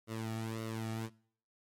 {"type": "tone with flanger", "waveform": "sawtooth", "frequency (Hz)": 111.9, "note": "A2", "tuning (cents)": 30, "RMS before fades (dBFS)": -39, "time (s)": [0.07, 1.1], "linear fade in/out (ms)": 50, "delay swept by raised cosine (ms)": [1.2, 1.98], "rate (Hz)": 1.8, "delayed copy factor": -0.75, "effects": ["noise-tail reverb RT60 0.6 s tail -23 dB re dry", "MP3 64 kbps"]}